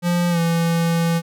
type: tone with pitch glide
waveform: square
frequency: 174.61 to 167.5 Hz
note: F3 to E3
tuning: 0 to +28 cents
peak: -17 dBFS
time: 0.02-1.22 s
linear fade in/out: 50 ms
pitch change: -72 cents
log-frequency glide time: 0.3-0.39 s
effects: none